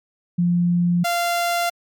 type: tone pair in turn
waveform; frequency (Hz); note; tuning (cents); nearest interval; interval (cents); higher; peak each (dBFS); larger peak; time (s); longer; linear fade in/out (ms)
sine / sawtooth; 174.61 / 692; F3 / F5; 0 / -16; 2 octaves; 2384; second; -15; neither; 0.38-1.04 / 1.04-1.7; neither; 10
effects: MP3 96 kbps